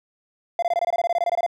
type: tone bursts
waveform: triangle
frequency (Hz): 690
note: F5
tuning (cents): -21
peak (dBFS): -16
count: 16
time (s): 0.59-1.464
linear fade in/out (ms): 2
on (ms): 34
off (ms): 22
effects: none